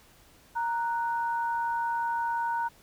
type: tone pair together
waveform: sine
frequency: 931.3 / 1480 Hz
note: A#5 / F#6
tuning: -2 / 0 cents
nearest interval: minor sixth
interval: 802 cents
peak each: -27 / -35 dBFS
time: 0.55-2.69 s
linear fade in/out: 20 ms
effects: pink hiss -58 dBFS RMS until 2.82 s